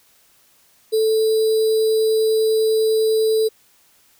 sine tone with sample-and-hold, 440 Hz, A4, in tune, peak -14 dBFS, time 0.92-3.49 s, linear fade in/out 20 ms, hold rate 4410 Hz, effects white hiss -56 dBFS RMS until 4.19 s

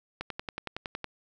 click train, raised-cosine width 0.3 ms, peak -18 dBFS, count 10, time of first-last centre 0.21-1.043 s, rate 10.8 Hz, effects none

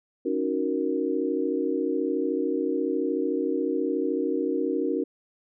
sine chord, D# minor seventh, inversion third, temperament equal, 277.2 / 311.1 / 370 / 466.2 Hz, C#4 / D#4 / F#4 / A#4, 0 / 0 / 0 / 0 cents, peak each -29 dBFS, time 0.25-5.04 s, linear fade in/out 10 ms, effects none

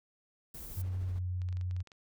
violet noise, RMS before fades -47 dBFS, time 0.54-0.82 s, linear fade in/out 5 ms
brown noise with tremolo, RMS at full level -47 dBFS, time 0.54-1.19 s, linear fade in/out 5 ms, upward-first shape sine, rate 13 Hz, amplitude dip 40%
sine tone with pitch glide, 92.4 to 90.6 Hz, F#2 to F#2, -2 to -36 cents, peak -32 dBFS, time 0.76-1.83 s, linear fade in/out 20 ms, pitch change -34 cents, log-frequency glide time 1.04-1.15 s
clicks, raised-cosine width 0.2 ms, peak -37 dBFS, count 10, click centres 1.418 / 1.488 / 1.527 / 1.57 / 1.612 / 1.711 / 1.765 / 1.804 / 1.873 / 1.918 s
effects none

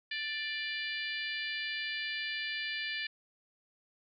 harmonic tone with a mistuned harmonic, 587.3 Hz, D5, in tune, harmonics 3 / 4 / 5 / 6 / 7 / 8, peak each -38 / -40 / -42 / -44 / -45 / -46 dBFS, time 0.11-3.07 s, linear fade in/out 5 ms, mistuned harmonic 4, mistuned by +15 cents, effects none

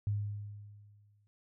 sine tone with exponential decay, 103.1 Hz, G#2, 12 cents flat, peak -28 dBFS, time 0.07-1.27 s, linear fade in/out 0 ms, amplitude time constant 260 ms, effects none

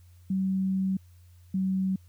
sine tone pair in turn, 190.4 / 189.51 Hz, F#3 / F#3, +50 / +42 cents, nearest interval unison, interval 8 cents, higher first, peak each -24 dBFS, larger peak neither, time 0.3-0.97 / 1.54-1.96 s, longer first, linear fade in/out 5 ms, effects added 88 Hz sine -51 dBFS peak until 2.08 s + white hiss -67 dBFS RMS until 2.08 s

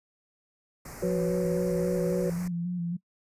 pink band-stop noise, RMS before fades -43 dBFS, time 0.85-2.48 s, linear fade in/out 5 ms, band 2300 to 4900 Hz, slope 48 dB/octave
sine chord, F# suspended fourth, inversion none, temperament equal, 370 / 493.9 / 554.4 Hz, F#4 / B4 / C#5, 0 / 0 / 0 cents, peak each -30 / -30 / -32 dBFS, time 1.02-2.3 s, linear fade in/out 5 ms
sine tone with vibrato, 174.61 Hz, F3, in tune, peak -28 dBFS, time 1.03-2.97 s, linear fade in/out 10 ms, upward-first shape square, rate 3.7 Hz, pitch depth 34 cents each way
effects noise-tail reverb RT60 0.1 s tail -22 dB re dry + resampled to 32000 Hz

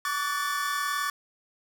45% pulse chord, D major seventh, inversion third, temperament equal with one note detuned, 1135.3 / 1174.7 / 1480 / 1760 Hz, C#6 / D6 / F#6 / A6, +41 / 0 / 0 / 0 cents, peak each -30 / -35 / -36 / -32 dBFS, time 0.05-1.1 s, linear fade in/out 2 ms, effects none

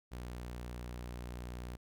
sawtooth tone, 60.6 Hz, B1, 32 cents flat, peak -38 dBFS, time 0.11-1.77 s, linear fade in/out 20 ms, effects none

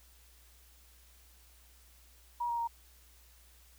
sine tone with pitch steps, 956 / 941 / 932 Hz, A#5 / A#5 / A#5, +43 / +16 / -1 cents, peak -31 dBFS, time 2.4-2.676 s, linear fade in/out 10 ms, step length 92 ms, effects added 60 Hz sine -60 dBFS peak until 3.78 s + white hiss -63 dBFS RMS until 3.78 s

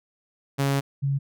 sawtooth / sine tone pair in turn, 138.59 / 138.59 Hz, C#3 / C#3, 0 / 0 cents, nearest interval unison, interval 0 cents, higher neither, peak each -17 / -21 dBFS, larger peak first, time 0.58-0.81 / 1.02-1.19 s, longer first, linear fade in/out 20 ms, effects none

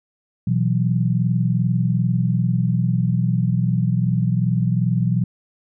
sine chord, B suspended fourth, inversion none, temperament equal with one note detuned, 122.26 / 164.81 / 185 Hz, B2 / E3 / F#3, -17 / 0 / 0 cents, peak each -19 / -21 / -22 dBFS, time 0.47-5.24 s, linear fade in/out 5 ms, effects none

